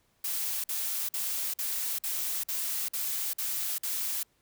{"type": "noise bursts", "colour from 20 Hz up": "blue", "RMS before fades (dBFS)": -32, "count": 9, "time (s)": [0.24, 4.232], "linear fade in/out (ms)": 5, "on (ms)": 400, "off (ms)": 49, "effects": ["pink hiss -70 dBFS RMS until 4.41 s"]}